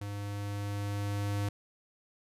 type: tone with level ramp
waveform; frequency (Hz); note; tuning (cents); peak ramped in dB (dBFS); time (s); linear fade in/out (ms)
square; 101.7; G#2; -36; -37 to -30; 0.01-1.49; 5
effects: resampled to 32000 Hz